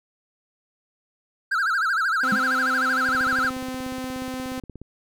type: tone with vibrato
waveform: triangle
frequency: 1448 Hz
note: F#6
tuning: 38 cents flat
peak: -18 dBFS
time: 1.51-3.5 s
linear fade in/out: 10 ms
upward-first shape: sine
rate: 13 Hz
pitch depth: 200 cents each way
type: tone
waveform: sawtooth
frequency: 257.8 Hz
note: C4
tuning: 26 cents flat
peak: -25 dBFS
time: 2.23-4.6 s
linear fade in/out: 5 ms
type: tone with exponential decay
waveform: sine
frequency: 212.2 Hz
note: G#3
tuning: 38 cents sharp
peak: -16 dBFS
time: 2.32-2.44 s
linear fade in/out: 5 ms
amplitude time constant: 24 ms
type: click train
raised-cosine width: 3 ms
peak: -26 dBFS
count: 30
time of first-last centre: 3.09-4.816 s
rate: 16.8 Hz
effects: none